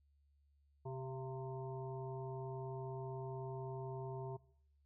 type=harmonic tone with a mistuned harmonic; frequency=130.81 Hz; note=C3; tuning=in tune; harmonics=1 / 3 / 5 / 7 / 8; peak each=-44 / -47 / -52 / -52 / -61 dBFS; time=0.85-4.37 s; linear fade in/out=10 ms; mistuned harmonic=5; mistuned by=+57 cents; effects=noise-tail reverb RT60 0.7 s tail -22 dB re dry + added 71 Hz sine -70 dBFS peak until 4.85 s

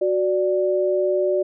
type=tone pair together; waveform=sine; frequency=370 / 587.3 Hz; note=F#4 / D5; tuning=0 / 0 cents; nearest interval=minor sixth; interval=800 cents; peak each=-20 dBFS; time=0.01-1.43 s; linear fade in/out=10 ms; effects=none

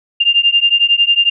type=beating tone pair; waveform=sine; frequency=2794 / 2805 Hz; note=F7 / F7; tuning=0 / +7 cents; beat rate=11 Hz; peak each=-12 dBFS; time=0.2-1.3 s; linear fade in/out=10 ms; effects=none

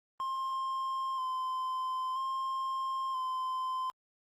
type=tone with vibrato; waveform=triangle; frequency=1046.5 Hz; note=C6; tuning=in tune; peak=-30 dBFS; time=0.2-3.9 s; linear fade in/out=0 ms; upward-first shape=square; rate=0.51 Hz; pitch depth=22 cents each way; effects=Opus 32 kbps

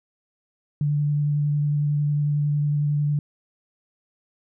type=tone with vibrato; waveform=sine; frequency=146.83 Hz; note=D3; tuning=in tune; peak=-19 dBFS; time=0.81-3.19 s; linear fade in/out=2 ms; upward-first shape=sine; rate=11 Hz; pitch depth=12 cents each way; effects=none

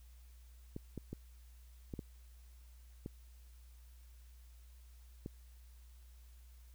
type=clicks; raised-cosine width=3 ms; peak=-29 dBFS; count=7; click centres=0.764 / 0.977 / 1.13 / 1.938 / 1.992 / 3.061 / 5.261 s; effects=added 60 Hz sine -55 dBFS peak until 6.74 s + white hiss -70 dBFS RMS until 6.74 s

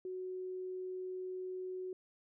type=tone; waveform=sine; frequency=370 Hz; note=F#4; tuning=in tune; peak=-39 dBFS; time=0.05-1.93 s; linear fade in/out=2 ms; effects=none

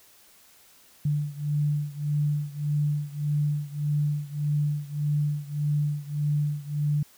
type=beating tone pair; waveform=sine; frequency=146.83 / 148.53 Hz; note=D3 / D3; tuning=0 / +20 cents; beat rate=1.7 Hz; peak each=-26 / -28 dBFS; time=1.05-7.03 s; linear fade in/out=5 ms; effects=white hiss -56 dBFS RMS until 7.17 s

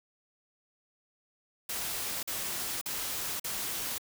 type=noise bursts; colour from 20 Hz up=white; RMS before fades=-35 dBFS; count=4; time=1.69-3.982 s; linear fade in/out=5 ms; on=540 ms; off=44 ms; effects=none

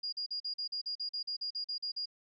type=tone bursts; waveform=sine; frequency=4844 Hz; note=D#8; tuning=47 cents flat; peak=-34 dBFS; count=15; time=0.03-2.058 s; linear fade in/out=10 ms; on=96 ms; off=42 ms; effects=none

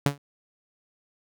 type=tone with exponential decay; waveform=sawtooth; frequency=142.1 Hz; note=C#3; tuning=43 cents sharp; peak=-12 dBFS; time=0.06-0.18 s; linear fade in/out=2 ms; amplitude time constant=26 ms; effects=none

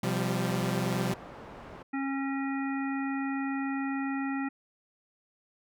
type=chord; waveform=sawtooth; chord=C suspended fourth; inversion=none; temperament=equal with one note detuned; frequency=127.75 / 174.61 / 196 Hz; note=C3 / F3 / G3; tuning=-41 / 0 / 0 cents; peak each=-28 dBFS; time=0.03-1.14 s; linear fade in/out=5 ms
type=low-pass noise; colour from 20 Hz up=white; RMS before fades=-46 dBFS; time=0.48-1.83 s; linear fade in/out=10 ms; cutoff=870 Hz; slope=12 dB/octave
type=harmonic tone; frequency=272.7 Hz; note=C#4; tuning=28 cents flat; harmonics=1 / 3 / 5 / 7 / 9; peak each=-30 / -39 / -41 / -40 / -45 dBFS; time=1.93-4.49 s; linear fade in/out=10 ms
effects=none

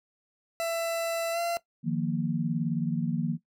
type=tone with pitch glide; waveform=40% pulse; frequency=667 to 683 Hz; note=E5 to F5; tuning=+20 to -39 cents; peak=-27 dBFS; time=0.6-1.57 s; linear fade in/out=0 ms; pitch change=+41 cents; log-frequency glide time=1.32-1.39 s
type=chord; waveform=sine; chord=Eb suspended second; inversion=none; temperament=equal; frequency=155.56 / 174.61 / 233.1 Hz; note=Eb3 / F3 / Bb3; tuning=0 / 0 / 0 cents; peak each=-30 dBFS; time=1.83-3.38 s; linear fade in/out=50 ms
effects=noise-tail reverb RT60 0.1 s tail -17 dB re dry

